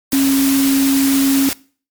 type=tone in noise; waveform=sine; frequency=272.6 Hz; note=C#4; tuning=29 cents flat; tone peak=-11 dBFS; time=0.13-1.49 s; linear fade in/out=0 ms; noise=white; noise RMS=-21 dBFS; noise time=0.12-1.53 s; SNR=+7 dB; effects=noise-tail reverb RT60 0.4 s tail -21 dB re dry + MP3 96 kbps